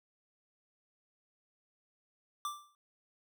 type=tone with exponential decay; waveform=square; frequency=1176 Hz; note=D6; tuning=2 cents sharp; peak=-33 dBFS; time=2.45-2.75 s; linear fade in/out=1 ms; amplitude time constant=64 ms; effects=none